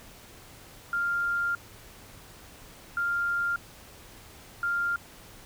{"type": "tone bursts at uneven times", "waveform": "sine", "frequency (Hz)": 1396.9, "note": "F6", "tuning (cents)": 0, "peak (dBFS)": -25, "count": 3, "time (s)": [[0.93, 1.55], [2.97, 3.56], [4.63, 4.96]], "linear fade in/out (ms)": 2, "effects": ["added 104 Hz sine -60 dBFS peak until 5.45 s", "pink hiss -50 dBFS RMS until 5.45 s"]}